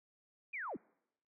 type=linear sweep; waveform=sine; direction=down; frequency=2511 to 140 Hz; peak=-39 dBFS; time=0.53-0.77 s; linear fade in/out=10 ms; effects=noise-tail reverb RT60 0.8 s tail -25 dB re dry